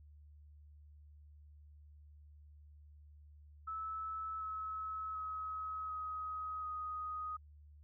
sine tone with pitch steps, 1305 / 1290.8 / 1276.7 / 1262.7 / 1249 Hz, E6 / E6 / D#6 / D#6 / D#6, -18 / -37 / +44 / +25 / +6 cents, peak -39 dBFS, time 3.67-7.37 s, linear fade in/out 10 ms, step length 740 ms, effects added 74 Hz sine -56 dBFS peak until 7.83 s

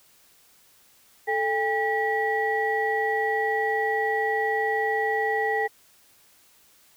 sine tone cluster, 437.1 / 804 / 1936 Hz, A4 / G5 / B6, -11 / +44 / -35 cents, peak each -26 dBFS, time 1.27-5.68 s, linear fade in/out 20 ms, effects tanh soft clip ceiling -13 dBFS + white hiss -58 dBFS RMS until 6.96 s

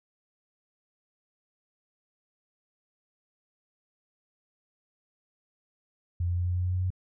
sine tone with pitch steps, 87.31 / 87.97 / 88.63 / 89.3 / 89.97 / 90.65 / 91.33 / 92.02 Hz, F2 / F2 / F2 / F2 / F#2 / F#2 / F#2 / F#2, 0 / +13 / +26 / +39 / -48 / -35 / -22 / -9 cents, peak -25 dBFS, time 6.2-6.904 s, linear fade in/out 5 ms, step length 88 ms, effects none

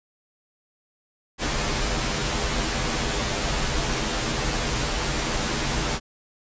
pink noise with comb filter, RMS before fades -25 dBFS, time 1.38-6 s, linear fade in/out 50 ms, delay 11 ms, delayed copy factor -0.8, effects resampled to 16000 Hz

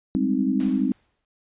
sine chord, Ab major seventh, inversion third, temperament equal, 196 / 207.7 / 261.6 / 311.1 Hz, G3 / Ab3 / C4 / Eb4, 0 / 0 / 0 / 0 cents, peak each -26 / -27 / -22 / -27 dBFS, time 0.15-0.92 s, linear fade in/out 0 ms
pink noise with exponential decay, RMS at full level -39 dBFS, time 0.6-1.25 s, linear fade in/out 2 ms, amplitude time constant 140 ms
effects resampled to 8000 Hz

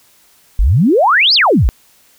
sine exponential two-way sweep, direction up then down, 41.2 to 5274 to 41.2 Hz, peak -7 dBFS, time 0.59-1.69 s, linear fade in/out 0 ms, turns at 1.34 s, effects white hiss -50 dBFS RMS until 2.18 s

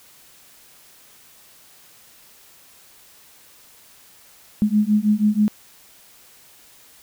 sine beating tone pair, 207.7 / 213.9 Hz, G#3 / A3, 0 / -49 cents, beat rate 6.2 Hz, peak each -18 dBFS, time 4.62-5.48 s, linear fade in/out 0 ms, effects white hiss -50 dBFS RMS until 7.02 s

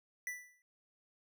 square tone with exponential decay, 1976 Hz, B6, in tune, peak -36 dBFS, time 0.27-0.62 s, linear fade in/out 1 ms, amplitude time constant 75 ms, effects none

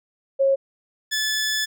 sine / 15% pulse tone pair in turn, 544 / 1730.6 Hz, C#5 / A6, -33 / -29 cents, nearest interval octave + minor sixth, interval 2004 cents, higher second, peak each -15 / -15 dBFS, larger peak neither, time 0.39-0.56 / 1.11-1.66 s, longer second, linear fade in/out 20 ms, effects none

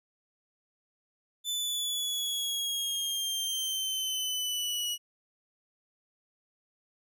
sawtooth exponential sweep, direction down, 3520 to 2909 Hz, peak -27 dBFS, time 1.44-4.98 s, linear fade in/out 50 ms, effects none

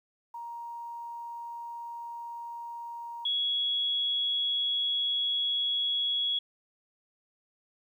sine tone pair in turn, 939 / 3346 Hz, A#5 / G#7, +12 / +12 cents, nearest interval octave + minor seventh, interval 2200 cents, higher second, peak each -37 / -26 dBFS, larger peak second, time 0.34-3.25 / 3.25-6.39 s, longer second, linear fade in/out 5 ms, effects 11-bit

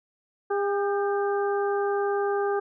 harmonic tone with a mistuned harmonic, 403.4 Hz, G4, 50 cents sharp, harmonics 1 / 2 / 3 / 4, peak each -24 / -30 / -34 / -36 dBFS, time 0.5-2.6 s, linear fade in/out 10 ms, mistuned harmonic 4, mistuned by -47 cents, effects none

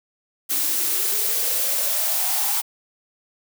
blue noise with high-pass filter sweep, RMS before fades -22 dBFS, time 0.49-2.62 s, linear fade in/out 20 ms, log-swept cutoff 280 to 880 Hz, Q 7.5, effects none

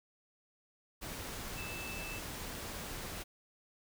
sine tone in noise, 2637 Hz, E7, in tune, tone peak -44 dBFS, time 1.56-2.2 s, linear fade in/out 20 ms, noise pink, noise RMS -43 dBFS, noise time 1.01-3.24 s, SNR -4 dB, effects none

